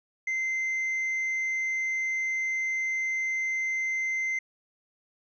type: tone with tanh clipping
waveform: triangle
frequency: 2076 Hz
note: C7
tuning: 14 cents flat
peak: -27 dBFS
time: 0.27-4.39 s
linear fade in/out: 5 ms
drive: 7 dB
effects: resampled to 16000 Hz